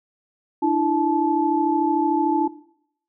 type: tone cluster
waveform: sine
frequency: 300.1 / 333.5 / 868 Hz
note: D4 / E4 / A5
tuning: +38 / +20 / -24 cents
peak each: -21 dBFS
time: 0.62-2.48 s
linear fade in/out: 10 ms
effects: noise-tail reverb RT60 0.7 s tail -19 dB re dry